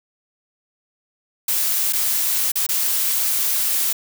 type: noise with dropouts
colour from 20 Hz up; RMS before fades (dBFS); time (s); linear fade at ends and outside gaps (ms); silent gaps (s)
blue; -20; 1.48-3.93; 5; 1.926-1.932 / 2.519-2.555 / 2.666-2.689
effects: none